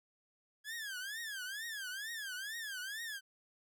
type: tone with vibrato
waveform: sawtooth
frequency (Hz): 1654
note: G#6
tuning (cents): -8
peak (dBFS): -37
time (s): 0.64-3.21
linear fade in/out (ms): 50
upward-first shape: triangle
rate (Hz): 2.2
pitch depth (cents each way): 240
effects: none